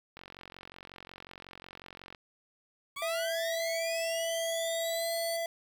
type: click train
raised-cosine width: 0.3 ms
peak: -30 dBFS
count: 91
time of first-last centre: 0.17-2.148 s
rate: 45.5 Hz
type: linear sweep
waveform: 20% pulse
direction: up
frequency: 1100 to 4577 Hz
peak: -32 dBFS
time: 2.96-5.37 s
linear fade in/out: 10 ms
type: tone with pitch glide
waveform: square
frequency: 662 to 668.9 Hz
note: E5 to E5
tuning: +7 to +25 cents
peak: -32 dBFS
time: 3.02-5.46 s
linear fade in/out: 2 ms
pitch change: +18 cents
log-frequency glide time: 4.76-5.07 s
effects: 9-bit